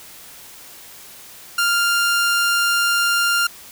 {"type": "tone", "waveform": "sawtooth", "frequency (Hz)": 1396.9, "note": "F6", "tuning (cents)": 0, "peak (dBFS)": -12, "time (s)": [1.58, 3.47], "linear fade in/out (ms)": 5, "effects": ["white hiss -41 dBFS RMS until 3.71 s"]}